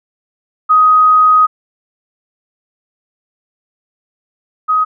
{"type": "tone pair in turn", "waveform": "sine", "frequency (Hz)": [1254, 1258.9], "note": ["D#6", "D#6"], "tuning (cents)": [13, 20], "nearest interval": "unison", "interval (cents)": 7, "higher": "second", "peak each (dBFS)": [-5, -9], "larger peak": "first", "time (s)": [[0.69, 1.47], [4.68, 4.85]], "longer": "first", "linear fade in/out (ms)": 20, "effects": []}